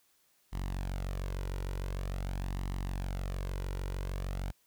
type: tone with flanger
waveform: sawtooth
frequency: 46.58 Hz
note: F#1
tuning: 12 cents sharp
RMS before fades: -36 dBFS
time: 0.52-4.52 s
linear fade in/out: 20 ms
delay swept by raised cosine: 1 to 2.1 ms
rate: 0.46 Hz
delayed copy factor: +0.5
effects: white hiss -70 dBFS RMS until 4.66 s